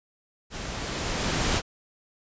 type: noise with level ramp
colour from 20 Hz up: pink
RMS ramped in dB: -36 to -23 dBFS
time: 0.5-1.62 s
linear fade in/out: 50 ms
effects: resampled to 16000 Hz